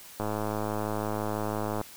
click train, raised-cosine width 1 ms, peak -17 dBFS, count 172, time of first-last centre 0.2-1.813 s, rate 106 Hz, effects white hiss -48 dBFS RMS until 1.96 s

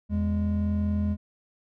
triangle tone pair together, 82.41 / 206.5 Hz, E2 / G#3, 0 / -10 cents, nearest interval octave + major third, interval 1590 cents, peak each -24 dBFS, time 0.09-1.17 s, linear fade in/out 50 ms, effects none

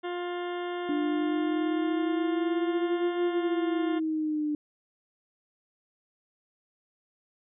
harmonic tone, 352.7 Hz, F4, 17 cents sharp, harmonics 1 / 2 / 3 / 4 / 5 / 6 / 8 / 9 / 10, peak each -32 / -38 / -42 / -44 / -46 / -48 / -50 / -51 / -52 dBFS, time 0.03-4 s, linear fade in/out 20 ms
sine linear two-way sweep, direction up then down, 295.2 to 349.2 to 297 Hz, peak -26 dBFS, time 0.89-4.55 s, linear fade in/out 2 ms, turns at 3.2 s
effects none

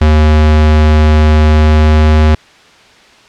square tone with pitch glide, 76.8 to 77.24 Hz, D#2 to D#2, -22 to -12 cents, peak -5 dBFS, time 0.01-2.35 s, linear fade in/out 5 ms, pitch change +10 cents, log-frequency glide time 1.41-2.2 s, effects white hiss -41 dBFS RMS until 3.28 s + low-pass 4000 Hz 12 dB/octave

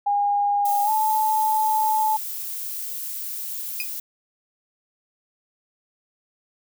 sine tone with pitch glide, 814 to 867.4 Hz, G#5 to A5, -35 to -25 cents, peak -18 dBFS, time 0.06-2.17 s, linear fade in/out 10 ms, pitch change +110 cents, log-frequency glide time 0.84-0.9 s
violet noise, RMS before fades -31 dBFS, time 0.65-4 s, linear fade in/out 5 ms
35% pulse tone with exponential decay, 2489 Hz, D#7, in tune, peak -20 dBFS, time 3.8-3.89 s, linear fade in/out 1 ms, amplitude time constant 18 ms
effects none

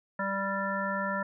harmonic tone, 196 Hz, G3, in tune, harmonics 1 / 3 / 5 / 7 / 9, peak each -35 / -35 / -35 / -35 / -35 dBFS, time 0.19-1.23 s, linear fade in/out 5 ms, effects none

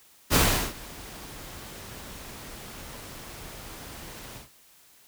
pink noise with ADSR envelope, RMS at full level -19 dBFS, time 0.3-4.49 s, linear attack 45 ms, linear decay 380 ms, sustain -23 dB, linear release 130 ms, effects white hiss -57 dBFS RMS until 5.07 s

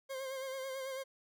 40% pulse tone with vibrato, 531 Hz, C5, 25 cents sharp, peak -38 dBFS, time 0.09-1.04 s, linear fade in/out 20 ms, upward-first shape sine, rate 9.1 Hz, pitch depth 39 cents each way, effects none

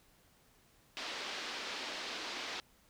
white band-pass noise, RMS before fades -42 dBFS, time 0.97-2.6 s, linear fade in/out 0 ms, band 240 to 4700 Hz, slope 24 dB/octave, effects pink hiss -67 dBFS RMS until 2.89 s

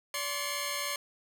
10% pulse tone cluster, 575 / 1052 / 2167 Hz, D5 / C6 / C#7, -37 / +9 / -40 cents, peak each -28 dBFS, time 0.14-0.96 s, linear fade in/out 2 ms, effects none

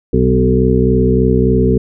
harmonic tone with a mistuned harmonic, 63.4 Hz, B1, 46 cents sharp, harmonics 1 / 2 / 3 / 4 / 6 / 7, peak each -16 / -16 / -16 / -16 / -16 / -16 dBFS, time 0.13-1.78 s, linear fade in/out 5 ms, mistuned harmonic 2, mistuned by -23 cents, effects none

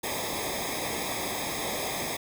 pink noise with comb filter, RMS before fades -32 dBFS, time 0.03-2.17 s, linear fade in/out 10 ms, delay 0.69 ms, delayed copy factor -0.95, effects none

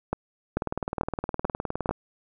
two click trains, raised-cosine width 1 ms, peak -14 / -11 dBFS, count 27 / 5, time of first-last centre 0.57-1.91 / 0.13-1.892 s, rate 19.4 / 2.27 Hz, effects none

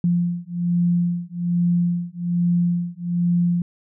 sine beating tone pair, 173.5 / 174.7 Hz, F3 / F3, -11 / +1 cents, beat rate 1.2 Hz, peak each -21 dBFS, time 0.04-3.62 s, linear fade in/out 2 ms, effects none

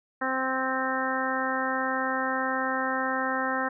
harmonic tone, 261.6 Hz, C4, in tune, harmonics 1 / 2 / 3 / 4 / 5 / 6 / 7, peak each -33 / -33 / -33 / -33 / -33 / -33 / -33 dBFS, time 0.21-3.69 s, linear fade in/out 10 ms, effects none

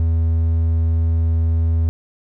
triangle tone, 81.9 Hz, E2, 11 cents flat, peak -12 dBFS, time 0-1.89 s, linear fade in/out 0 ms, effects none

